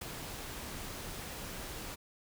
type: noise with ADSR envelope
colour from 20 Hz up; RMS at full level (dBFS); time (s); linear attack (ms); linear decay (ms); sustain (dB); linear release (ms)
pink; -38; 0.01-1.96; 9; 4; -5; 21
effects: none